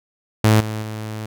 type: tone with level steps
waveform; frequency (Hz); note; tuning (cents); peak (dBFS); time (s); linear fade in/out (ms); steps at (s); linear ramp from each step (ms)
sawtooth; 108.5; A2; -24; -7 / -20 / -23; 0.44-1.26; 5; 0.6 / 0.82; 5
effects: none